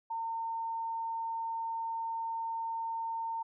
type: tone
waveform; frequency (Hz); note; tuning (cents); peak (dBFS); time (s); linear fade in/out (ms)
sine; 910; A#5; -42; -33; 0.1-3.43; 10
effects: none